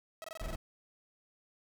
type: tone bursts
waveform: sawtooth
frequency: 645 Hz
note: E5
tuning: 38 cents flat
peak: -38 dBFS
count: 8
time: 0.22-0.55 s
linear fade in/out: 0 ms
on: 22 ms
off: 22 ms
type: noise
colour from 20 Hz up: brown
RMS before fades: -39 dBFS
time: 0.41-0.56 s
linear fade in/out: 5 ms
effects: none